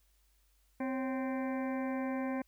harmonic tone with a mistuned harmonic, 260 Hz, C4, 11 cents flat, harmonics 1 / 2 / 3 / 4 / 6 / 7 / 8 / 9, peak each -34 / -40 / -44 / -46 / -50 / -51 / -52 / -53 dBFS, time 0.8-2.42 s, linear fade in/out 5 ms, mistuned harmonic 2, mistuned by +73 cents, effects added 50 Hz sine -68 dBFS peak until 2.47 s + white hiss -74 dBFS RMS until 2.47 s

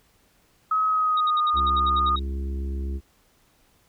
sine tone with pitch glide, 1275 to 1226.6 Hz, D#6 to D#6, +42 to -25 cents, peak -19 dBFS, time 0.71-2.16 s, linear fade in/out 5 ms, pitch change -67 cents, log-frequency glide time 0.87-1.4 s
sine tone bursts, 3779 Hz, A#7, 23 cents sharp, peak -29 dBFS, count 11, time 1.17-2.194 s, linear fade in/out 5 ms, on 34 ms, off 65 ms
harmonic tone, 68 Hz, C#2, 33 cents flat, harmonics 1 / 3 / 4 / 5 / 6, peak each -26 / -39 / -47 / -40 / -47 dBFS, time 1.53-3.01 s, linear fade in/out 50 ms
effects pink hiss -62 dBFS RMS until 3.88 s

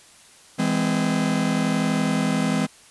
45% pulse chord, E augmented, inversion none, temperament just, 164.81 / 206 / 257.5 Hz, E3 / G#3 / B#3, 0 / -14 / -28 cents, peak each -25 / -24 / -24 dBFS, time 0.58-2.67 s, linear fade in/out 20 ms, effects white hiss -50 dBFS RMS until 2.9 s + resampled to 24000 Hz

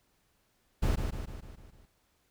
brown noise with echo, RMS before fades -27 dBFS, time 0.82-0.96 s, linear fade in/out 10 ms, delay 150 ms, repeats 6, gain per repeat -5 dB, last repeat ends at 1.86 s, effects pink hiss -72 dBFS RMS until 2.3 s

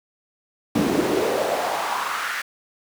brown noise with high-pass filter sweep, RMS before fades -23 dBFS, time 0.75-2.42 s, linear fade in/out 5 ms, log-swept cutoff 240 to 1700 Hz, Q 2.9, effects none

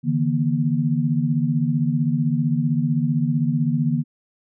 sine tone cluster, 144.9 / 160.5 / 237.5 Hz, D3 / E3 / A#3, -23 / -46 / +33 cents, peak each -22 dBFS, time 0.03-4.04 s, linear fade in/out 50 ms, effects none

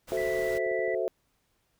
pink noise, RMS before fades -44 dBFS, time 0.07-0.59 s, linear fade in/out 20 ms
sine chord, F# half-diminished seventh, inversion none, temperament equal, 370 / 440 / 523.3 / 659.3 Hz, F#4 / A4 / C5 / E5, 0 / 0 / 0 / 0 cents, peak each -32 dBFS, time 0.12-1.08 s, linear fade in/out 0 ms
sine tone, 1975.5 Hz, B6, in tune, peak -35 dBFS, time 0.17-0.95 s, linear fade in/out 5 ms
clicks, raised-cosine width 2 ms, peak -39 dBFS, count 6, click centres 0.436 / 0.665 / 0.715 / 0.792 / 0.88 / 0.942 s
effects pink hiss -73 dBFS RMS until 1.79 s

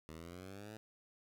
10% pulse exponential sweep, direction up, 77.78 to 110.8 Hz, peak -40 dBFS, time 0.09-0.77 s, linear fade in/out 0 ms, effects none

